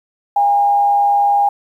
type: tone with frequency modulation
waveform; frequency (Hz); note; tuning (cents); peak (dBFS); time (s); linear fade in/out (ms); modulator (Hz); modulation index
sine; 811; G#5; -41; -10; 0.36-1.49; 5; 129; 0.24
effects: 8-bit